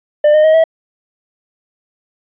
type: tone with pitch steps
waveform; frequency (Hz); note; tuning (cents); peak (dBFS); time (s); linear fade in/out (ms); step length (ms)
triangle; 597 / 613.4 / 630.3 / 647.7; D5 / D#5 / D#5 / E5; +28 / -25 / +22 / -31; -4; 0.24-0.64; 5; 100
effects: resampled to 8000 Hz